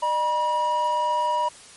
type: tone pair together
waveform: triangle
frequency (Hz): 607 / 963.6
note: D#5 / B5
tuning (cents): -43 / -43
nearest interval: minor sixth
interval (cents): 800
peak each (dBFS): -26 / -19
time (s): 0.02-1.49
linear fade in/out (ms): 10
effects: white hiss -46 dBFS RMS until 1.76 s + MP3 48 kbps